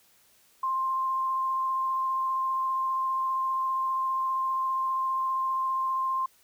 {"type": "tone with vibrato", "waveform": "sine", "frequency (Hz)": 1053, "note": "C6", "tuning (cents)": 11, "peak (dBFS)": -25, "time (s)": [0.63, 6.26], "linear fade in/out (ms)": 5, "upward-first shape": "sine", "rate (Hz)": 15, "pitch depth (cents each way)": 8, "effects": ["white hiss -62 dBFS RMS until 6.43 s"]}